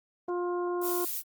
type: harmonic tone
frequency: 353.5 Hz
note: F4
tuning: 21 cents sharp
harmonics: 1 / 2 / 3 / 4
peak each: -29 / -39 / -37 / -47 dBFS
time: 0.28-1.05 s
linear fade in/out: 5 ms
type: noise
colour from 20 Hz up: violet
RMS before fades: -33 dBFS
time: 0.81-1.23 s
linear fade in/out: 50 ms
effects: Opus 24 kbps